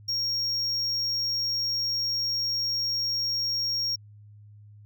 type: tone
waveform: triangle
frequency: 5570 Hz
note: F8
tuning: 5 cents flat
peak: -24 dBFS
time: 0.08-3.96 s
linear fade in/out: 10 ms
effects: added 104 Hz sine -47 dBFS peak until 4.85 s